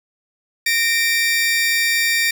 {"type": "tone pair together", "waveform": "sawtooth", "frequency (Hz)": [1843.9, 2342], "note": ["A#6", "D7"], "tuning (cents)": [-19, -5], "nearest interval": "major third", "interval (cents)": 414, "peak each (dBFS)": -15, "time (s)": [0.66, 2.31], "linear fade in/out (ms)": 5, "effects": []}